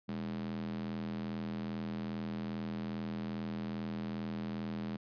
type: tone with high-pass filter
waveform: square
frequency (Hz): 41.22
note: E1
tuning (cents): +1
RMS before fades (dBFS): -39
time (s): 0.08-4.97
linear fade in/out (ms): 10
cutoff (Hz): 180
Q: 4.5
effects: resampled to 11025 Hz